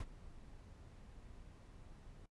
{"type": "noise with ADSR envelope", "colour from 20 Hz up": "brown", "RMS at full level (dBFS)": -39, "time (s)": [0, 2.26], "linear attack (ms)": 3, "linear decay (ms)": 41, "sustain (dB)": -17, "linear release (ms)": 4, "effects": ["noise-tail reverb RT60 0.1 s tail -17 dB re dry", "resampled to 24000 Hz"]}